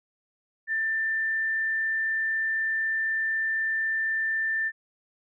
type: tone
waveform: sine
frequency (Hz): 1782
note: A6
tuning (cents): +22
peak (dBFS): -24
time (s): 0.67-4.72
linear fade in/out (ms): 50
effects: none